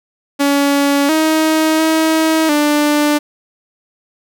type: tone with pitch steps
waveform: sawtooth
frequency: 282.4 / 315.5 / 318.9 / 295.8 Hz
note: C#4 / D#4 / D#4 / D4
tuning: +32 / +24 / +43 / +13 cents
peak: -7 dBFS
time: 0.39-3.19 s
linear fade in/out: 20 ms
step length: 700 ms
effects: none